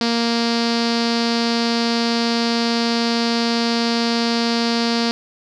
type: tone with low-pass filter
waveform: sawtooth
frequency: 233.1 Hz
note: A#3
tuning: in tune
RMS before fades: -19 dBFS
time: 0.01-5.11 s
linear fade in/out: 0 ms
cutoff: 4700 Hz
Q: 5.4
effects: none